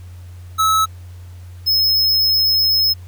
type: tone pair in turn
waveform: square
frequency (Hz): 1297 / 5173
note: E6 / E8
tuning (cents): -28 / -33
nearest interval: 2 octaves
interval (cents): 2395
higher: second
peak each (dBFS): -13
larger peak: neither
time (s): 0.58-0.86 / 1.66-2.94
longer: second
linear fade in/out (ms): 20
effects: added 89 Hz sine -33 dBFS peak until 3.07 s + pink hiss -51 dBFS RMS until 3.07 s